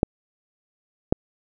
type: clicks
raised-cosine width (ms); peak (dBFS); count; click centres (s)
2; -3; 2; 0.031 / 1.125
effects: none